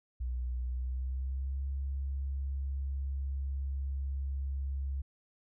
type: tone with pitch glide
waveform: sine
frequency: 61.8 to 68.18 Hz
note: B1 to C#2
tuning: +2 to -28 cents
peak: -32 dBFS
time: 0.2-5.02 s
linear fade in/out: 10 ms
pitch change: +170 cents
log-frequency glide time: 0.64-1.63 s
effects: none